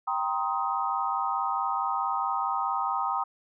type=chord; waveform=sine; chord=C minor seventh; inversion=second; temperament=just; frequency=784.9 / 941.9 / 1046.5 / 1255.8 Hz; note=G5 / Bb5 / C6 / Eb6; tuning=+2 / +18 / 0 / +16 cents; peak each=-31 / -31 / -33 / -30 dBFS; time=0.07-3.24 s; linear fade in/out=10 ms; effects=none